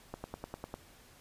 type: click train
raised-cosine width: 1 ms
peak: -25 dBFS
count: 7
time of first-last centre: 0.14-0.741 s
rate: 9.99 Hz
effects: pink hiss -59 dBFS RMS until 1.2 s + resampled to 32000 Hz